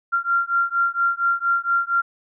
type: beating tone pair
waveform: sine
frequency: 1380 / 1384.3 Hz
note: F6 / F6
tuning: -21 / -16 cents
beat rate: 4.3 Hz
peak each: -21 dBFS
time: 0.12-2.02 s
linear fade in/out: 20 ms
effects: none